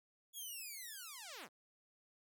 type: linear sweep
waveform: 5% pulse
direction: down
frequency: 3407 to 109.1 Hz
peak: -37 dBFS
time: 0.33-1.49 s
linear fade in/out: 50 ms
effects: none